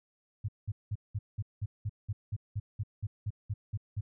sine tone bursts, 103.83 Hz, G#2, in tune, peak -30 dBFS, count 16, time 0.44-4.01 s, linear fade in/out 10 ms, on 45 ms, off 190 ms, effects none

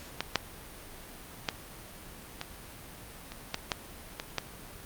clicks, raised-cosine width 0.2 ms, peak -12 / -6 / -10 / -17 / -24 / -12 / -10 / -17 / -11 dBFS, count 9, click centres 0.206 / 0.357 / 1.488 / 2.414 / 3.32 / 3.544 / 3.718 / 4.199 / 4.383 s, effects pink hiss -47 dBFS RMS until 4.85 s + Opus 48 kbps

